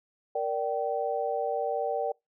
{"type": "chord", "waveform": "sine", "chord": "G minor", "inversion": "first", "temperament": "equal with one note detuned", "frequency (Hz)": [466.2, 587.3, 772.8], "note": ["Bb4", "D5", "G5"], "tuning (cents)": [0, 0, -25], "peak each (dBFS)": [-31, -31, -31], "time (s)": [0.35, 2.12], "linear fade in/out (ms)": 5, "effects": ["noise-tail reverb RT60 0.2 s tail -26 dB re dry"]}